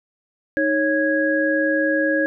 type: tone cluster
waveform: sine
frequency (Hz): 310.8 / 551 / 1655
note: D#4 / C#5 / G#6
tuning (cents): -2 / -11 / -6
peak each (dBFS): -21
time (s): 0.57-2.26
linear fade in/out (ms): 0
effects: none

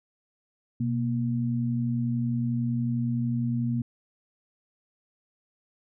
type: tone pair together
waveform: sine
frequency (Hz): 124.7 / 235.7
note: B2 / A#3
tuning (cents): +17 / +19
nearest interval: major seventh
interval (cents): 1102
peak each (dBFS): -27 / -27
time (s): 0.8-3.82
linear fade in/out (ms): 5
effects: none

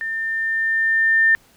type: tone with level ramp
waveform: sine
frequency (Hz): 1800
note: A6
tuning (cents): +39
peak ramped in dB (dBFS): -23 to -11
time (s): 0.01-1.35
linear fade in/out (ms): 0
effects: pink hiss -54 dBFS RMS until 1.56 s

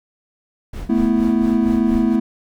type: noise with tremolo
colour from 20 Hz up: brown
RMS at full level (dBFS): -27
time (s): 0.73-2.16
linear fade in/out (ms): 5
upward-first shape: sine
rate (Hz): 4.3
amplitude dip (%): 80
type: chord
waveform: triangle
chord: A suspended second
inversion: none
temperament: equal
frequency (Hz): 220 / 246.9 / 329.6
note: A3 / B3 / E4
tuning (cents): 0 / 0 / 0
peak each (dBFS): -15 / -16 / -18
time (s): 0.89-2.2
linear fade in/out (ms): 10
effects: none

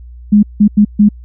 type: tone bursts at uneven times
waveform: sine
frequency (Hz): 207.7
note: G#3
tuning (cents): 0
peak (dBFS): -3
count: 4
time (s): 0.32-0.43 / 0.6-0.68 / 0.77-0.85 / 0.99-1.09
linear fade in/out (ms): 10
effects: added 60 Hz sine -30 dBFS peak until 1.24 s

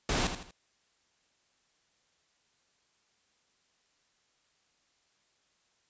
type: noise with echo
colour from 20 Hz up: pink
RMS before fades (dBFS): -29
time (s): 0.09-0.27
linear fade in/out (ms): 2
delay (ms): 80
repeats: 3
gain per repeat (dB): -8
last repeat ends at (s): 0.51
effects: white hiss -72 dBFS RMS until 5.89 s + resampled to 16000 Hz

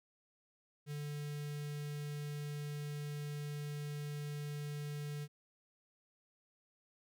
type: tone with notch filter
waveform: square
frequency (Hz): 146.83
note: D3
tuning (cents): 0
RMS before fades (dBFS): -42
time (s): 0.86-5.28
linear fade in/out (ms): 50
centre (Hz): 880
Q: 0.83
effects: none

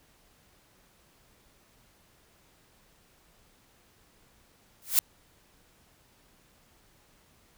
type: noise with exponential growth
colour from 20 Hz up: blue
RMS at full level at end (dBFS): -18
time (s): 4.82-4.99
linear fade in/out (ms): 0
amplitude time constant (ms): 35
effects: pink hiss -63 dBFS RMS until 7.57 s

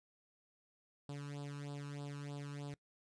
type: tone with flanger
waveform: sawtooth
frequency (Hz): 143.5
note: D3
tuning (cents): -40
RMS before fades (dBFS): -45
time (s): 1.09-2.74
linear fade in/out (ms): 2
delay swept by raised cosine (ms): 0.23 to 0.76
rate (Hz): 3.2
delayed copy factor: +0.85
effects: noise-tail reverb RT60 0.1 s tail -22 dB re dry + resampled to 22050 Hz

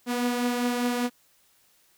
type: beating tone pair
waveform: sawtooth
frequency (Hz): 243.1 / 248.1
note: B3 / B3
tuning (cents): -27 / +8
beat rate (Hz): 5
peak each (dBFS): -21 / -29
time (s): 0.06-1.1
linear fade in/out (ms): 50
effects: white hiss -63 dBFS RMS until 1.97 s

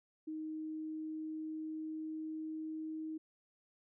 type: tone with pitch glide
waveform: sine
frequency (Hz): 312.6 to 315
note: D#4 to D#4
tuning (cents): +8 to +21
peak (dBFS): -39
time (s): 0.27-3.18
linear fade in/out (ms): 10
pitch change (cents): +13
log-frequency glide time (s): 0.43-3.02
effects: none

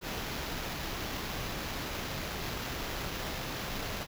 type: noise with sample-and-hold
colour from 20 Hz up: pink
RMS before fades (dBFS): -37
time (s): 0.01-4.07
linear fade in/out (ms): 50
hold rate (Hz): 8820
effects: none

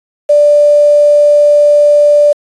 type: tone with quantisation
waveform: sine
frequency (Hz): 587.3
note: D5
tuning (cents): 0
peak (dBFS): -3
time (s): 0.29-2.33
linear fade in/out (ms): 10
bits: 5
effects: resampled to 24000 Hz

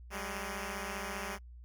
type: beating tone pair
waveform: 5% pulse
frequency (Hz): 191.4 / 206.4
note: G3 / G#3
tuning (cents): -41 / -10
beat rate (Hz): 15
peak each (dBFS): -29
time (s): 0.1-1.39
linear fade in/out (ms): 50
effects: noise-tail reverb RT60 0.1 s tail -26 dB re dry + added 60 Hz sine -48 dBFS peak until 1.64 s

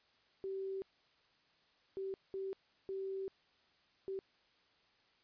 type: tone bursts at uneven times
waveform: sine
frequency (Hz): 385.8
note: G4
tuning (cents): -28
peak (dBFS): -38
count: 5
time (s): 0.44-0.82 / 1.97-2.14 / 2.34-2.53 / 2.89-3.28 / 4.08-4.19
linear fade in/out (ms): 0
effects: white hiss -71 dBFS RMS until 5.23 s + resampled to 11025 Hz

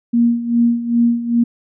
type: tone with tremolo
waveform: sine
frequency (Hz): 235.7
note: A#3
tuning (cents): +19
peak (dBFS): -9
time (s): 0.13-1.44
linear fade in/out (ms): 10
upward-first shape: sine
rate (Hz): 2.5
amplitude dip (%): 75
effects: none

